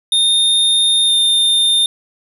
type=tone with pitch glide; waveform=square; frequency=3652 to 3625 Hz; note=A#7 to A#7; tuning=-36 to -49 cents; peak=-11 dBFS; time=0.12-1.86 s; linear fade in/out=2 ms; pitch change=-13 cents; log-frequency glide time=1.06-1.12 s; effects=8-bit